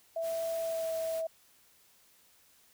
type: tone with pitch glide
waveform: sine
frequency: 659.3 to 650.2 Hz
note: E5 to E5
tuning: 0 to -24 cents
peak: -31 dBFS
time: 0.16-1.27 s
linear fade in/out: 5 ms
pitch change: -24 cents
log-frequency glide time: 0.6-0.92 s
type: noise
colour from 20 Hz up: white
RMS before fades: -47 dBFS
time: 0.21-1.23 s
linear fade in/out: 50 ms
effects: white hiss -64 dBFS RMS until 2.73 s